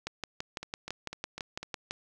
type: two click trains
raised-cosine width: 0.2 ms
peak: -22 / -17 dBFS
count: 5 / 12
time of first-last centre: 0.63-1.63 / 0.07-1.909 s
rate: 4 / 5.98 Hz
effects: none